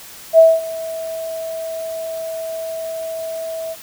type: tone with ADSR envelope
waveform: sine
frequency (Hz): 651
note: E5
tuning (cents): -22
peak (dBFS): -3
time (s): 0.33-3.76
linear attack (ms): 53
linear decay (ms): 220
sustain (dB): -20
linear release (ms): 44
effects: white hiss -38 dBFS RMS until 3.82 s